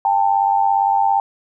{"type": "tone pair together", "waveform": "sine", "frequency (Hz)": [796, 893.5], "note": ["G5", "A5"], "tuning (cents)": [26, 26], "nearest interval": "major second", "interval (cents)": 200, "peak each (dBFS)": [-15, -17], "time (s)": [0.05, 1.2], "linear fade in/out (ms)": 2, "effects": []}